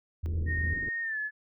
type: tone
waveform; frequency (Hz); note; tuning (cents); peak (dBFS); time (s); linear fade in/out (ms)
sine; 81.8; E2; -13; -28; 0.23-0.74; 10
type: low-pass noise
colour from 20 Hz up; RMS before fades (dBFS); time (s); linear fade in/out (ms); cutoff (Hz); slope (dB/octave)
pink; -39; 0.26-0.89; 0; 440; 48
type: tone with pitch glide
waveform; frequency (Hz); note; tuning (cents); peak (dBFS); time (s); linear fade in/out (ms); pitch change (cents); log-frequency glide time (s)
sine; 1850 to 1716.2; A#6 to A6; -14 to -44; -30; 0.46-1.31; 50; -130; 1.02-1.18
effects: none